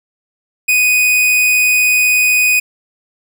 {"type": "tone", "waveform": "45% pulse", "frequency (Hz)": 2489, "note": "D#7", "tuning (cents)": 0, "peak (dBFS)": -9, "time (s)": [0.68, 2.6], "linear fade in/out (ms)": 10, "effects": []}